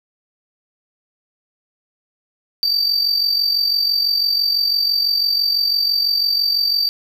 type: tone with amplitude modulation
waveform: triangle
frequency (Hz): 4637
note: D8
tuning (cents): -23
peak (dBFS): -11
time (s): 2.63-6.89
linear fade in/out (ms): 0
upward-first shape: sine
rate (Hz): 46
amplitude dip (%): 60
effects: none